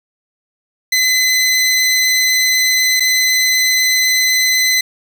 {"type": "tone with dropouts", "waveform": "20% pulse", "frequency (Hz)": 2027, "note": "B6", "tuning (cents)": 45, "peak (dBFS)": -6, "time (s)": [0.92, 4.81], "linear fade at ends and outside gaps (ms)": 5, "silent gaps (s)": [2.998, 3.004], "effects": []}